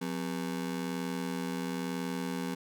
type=ring-modulated tone; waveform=35% pulse; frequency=220 Hz; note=A3; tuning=in tune; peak=-28 dBFS; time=0.01-2.55 s; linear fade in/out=10 ms; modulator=40.5 Hz; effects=none